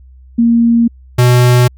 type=tone pair in turn; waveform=sine / square; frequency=233.1 / 123.48 Hz; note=A#3 / B2; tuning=0 / 0 cents; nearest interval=major seventh; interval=1100 cents; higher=first; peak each=-6 dBFS; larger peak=neither; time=0.38-0.88 / 1.18-1.68 s; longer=neither; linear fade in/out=10 ms; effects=added 64 Hz sine -36 dBFS peak until 1.77 s